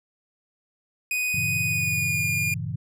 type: tone with pitch glide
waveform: 45% pulse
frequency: 2489 to 2421 Hz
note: D#7 to D#7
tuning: 0 to -48 cents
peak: -23 dBFS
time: 1.11-2.54 s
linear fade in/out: 2 ms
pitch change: -48 cents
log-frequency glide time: 1.63-2.26 s
type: chord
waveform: sine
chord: G diminished seventh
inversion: none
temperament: equal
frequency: 98 / 116.54 / 138.59 / 164.81 Hz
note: G2 / Bb2 / Db3 / Fb3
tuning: 0 / 0 / 0 / 0 cents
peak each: -33 dBFS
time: 1.34-2.76 s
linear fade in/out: 5 ms
effects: none